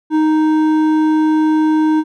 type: tone with hard clipping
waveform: sine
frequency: 311.1 Hz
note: D#4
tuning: in tune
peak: -12 dBFS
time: 0.1-2.04 s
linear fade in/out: 50 ms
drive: 8 dB
effects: none